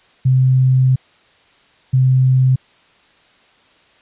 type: tone pair in turn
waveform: sine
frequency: 129.8 / 129.8 Hz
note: C3 / C3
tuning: -13 / -13 cents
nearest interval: unison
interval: 0 cents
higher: neither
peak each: -9 dBFS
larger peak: neither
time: 0.25-0.96 / 1.93-2.56 s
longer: first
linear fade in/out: 10 ms
effects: white hiss -52 dBFS RMS until 4.01 s + resampled to 8000 Hz